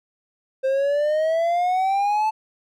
triangle exponential sweep, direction up, 524 to 880 Hz, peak -16 dBFS, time 0.63-2.31 s, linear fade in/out 20 ms, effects none

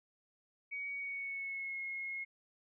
sine tone with pitch glide, 2252 to 2162 Hz, C#7 to C#7, +27 to -44 cents, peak -38 dBFS, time 0.71-2.25 s, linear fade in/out 20 ms, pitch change -71 cents, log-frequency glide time 0.93-1.8 s, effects none

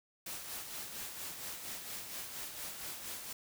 white noise with tremolo, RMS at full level -42 dBFS, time 0.26-3.33 s, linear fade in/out 5 ms, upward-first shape sine, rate 4.3 Hz, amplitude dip 45%, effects none

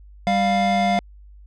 square tone pair together, 196.99 / 702 Hz, G3 / F5, +9 / +9 cents, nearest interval octave + minor seventh, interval 2200 cents, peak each -22 / -19 dBFS, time 0.27-0.99 s, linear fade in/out 0 ms, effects added 50 Hz sine -42 dBFS peak until 1.46 s + low-pass 4000 Hz 12 dB/octave

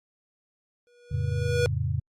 square tone with exponential growth, 483.3 Hz, B4, 38 cents flat, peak -21 dBFS, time 0.87-1.66 s, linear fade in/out 0 ms, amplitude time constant 170 ms
sine chord, F augmented, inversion none, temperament equal, 87.31 / 110 / 138.59 Hz, F2 / A2 / C#3, 0 / 0 / 0 cents, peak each -29 dBFS, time 1.11-2 s, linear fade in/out 10 ms
effects low-pass 8000 Hz 12 dB/octave + Opus 48 kbps

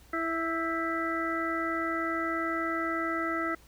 harmonic tone with a mistuned harmonic, 329.6 Hz, E4, in tune, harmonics 1 / 2 / 4 / 5 / 6, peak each -33 / -37 / -32 / -41 / -35 dBFS, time 0.13-3.55 s, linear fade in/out 5 ms, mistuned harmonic 5, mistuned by -50 cents, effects added 60 Hz sine -56 dBFS peak until 3.67 s + pink hiss -59 dBFS RMS until 3.67 s

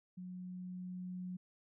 sine tone with level ramp, 181.9 Hz, F#3, 29 cents flat, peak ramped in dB -44 to -40 dBFS, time 0.17-1.37 s, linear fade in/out 10 ms, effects none

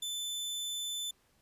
sawtooth tone, 3520 Hz, A7, in tune, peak -32 dBFS, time 0.02-1.11 s, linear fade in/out 5 ms, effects pink hiss -70 dBFS RMS until 1.41 s + resampled to 32000 Hz

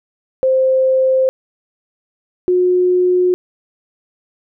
sine tone pair in turn, 523 / 362 Hz, C5 / F#4, -1 / -38 cents, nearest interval tritone, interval 637 cents, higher first, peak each -10 dBFS, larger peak neither, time 0.43-1.29 / 2.48-3.34 s, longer neither, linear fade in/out 0 ms, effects none

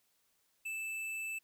triangle tone with tanh clipping, 2637 Hz, E7, in tune, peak -39 dBFS, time 0.65-1.39 s, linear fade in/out 10 ms, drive 17 dB, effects white hiss -75 dBFS RMS until 1.43 s

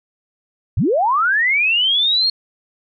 sine linear sweep, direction up, 65.41 to 4321 Hz, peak -13 dBFS, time 0.77-2.3 s, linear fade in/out 5 ms, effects none

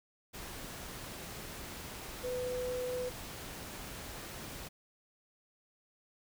sine tone in noise, 500 Hz, B4, 21 cents sharp, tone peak -34 dBFS, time 2.23-3.1 s, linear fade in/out 20 ms, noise pink, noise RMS -45 dBFS, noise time 0.33-4.69 s, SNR +8 dB, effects none

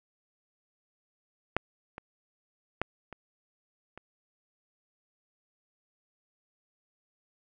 clicks, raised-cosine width 0.5 ms, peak -10 / -25 / -13 / -27 / -29 dBFS, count 5, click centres 1.566 / 1.981 / 2.816 / 3.127 / 3.976 s, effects none

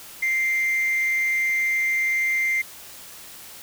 sine tone with amplitude modulation, 2093 Hz, C7, in tune, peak -16 dBFS, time 0.22-2.62 s, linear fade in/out 10 ms, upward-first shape sine, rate 239 Hz, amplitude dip 40%, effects tanh soft clip ceiling -17 dBFS + white hiss -42 dBFS RMS until 3.62 s

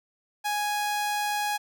sawtooth tone, 830.6 Hz, G#5, in tune, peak -22 dBFS, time 0.44-1.58 s, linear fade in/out 20 ms, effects none

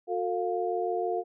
sine tone cluster, 363.7 / 449.9 / 704 Hz, F#4 / A4 / F5, -30 / +39 / +14 cents, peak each -31 dBFS, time 0.07-1.24 s, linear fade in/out 50 ms, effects none

